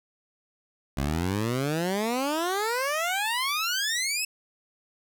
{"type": "exponential sweep", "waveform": "15% pulse", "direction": "up", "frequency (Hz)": [65.8, 2653], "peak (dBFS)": -19, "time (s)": [0.97, 4.25], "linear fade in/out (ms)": 5, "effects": []}